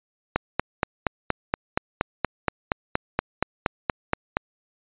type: click train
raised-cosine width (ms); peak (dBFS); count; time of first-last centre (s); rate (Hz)
0.5; -5; 18; 0.36-4.369; 4.24
effects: resampled to 8000 Hz